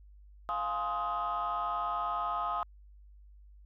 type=chord; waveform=sine; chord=F minor seventh; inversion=none; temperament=just; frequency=698.5 / 838.1 / 1047.7 / 1257.2 Hz; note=F5 / Ab5 / C6 / Eb6; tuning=0 / +16 / +2 / +18 cents; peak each=-36 / -37 / -36 / -32 dBFS; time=0.49-2.63 s; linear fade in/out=0 ms; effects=tanh soft clip ceiling -25 dBFS + added 50 Hz sine -52 dBFS peak until 3.65 s